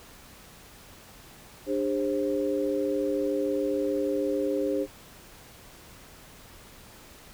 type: tone cluster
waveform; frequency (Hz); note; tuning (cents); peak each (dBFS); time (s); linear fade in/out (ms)
sine; 296.7 / 403.3 / 531; D4 / G4 / C5; +18 / +49 / +25; -29; 1.66-4.87; 50
effects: pink hiss -50 dBFS RMS until 7.33 s